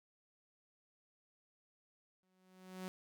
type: tone with exponential growth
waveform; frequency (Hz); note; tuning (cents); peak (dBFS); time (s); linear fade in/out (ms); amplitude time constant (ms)
sawtooth; 185.7; F#3; +7; -37; 2.23-2.88; 0; 140
effects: none